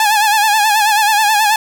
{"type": "tone with vibrato", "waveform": "sawtooth", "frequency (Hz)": 850, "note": "G#5", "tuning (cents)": 40, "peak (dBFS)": -6, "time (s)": [0, 1.56], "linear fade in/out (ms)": 2, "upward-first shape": "sine", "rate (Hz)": 9.3, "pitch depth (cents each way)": 74, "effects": []}